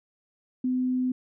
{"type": "tone", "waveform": "sine", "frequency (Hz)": 254, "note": "B3", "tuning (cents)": 49, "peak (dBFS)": -23, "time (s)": [0.64, 1.12], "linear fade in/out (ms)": 5, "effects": []}